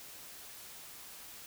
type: silence
effects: white hiss -50 dBFS RMS until 1.46 s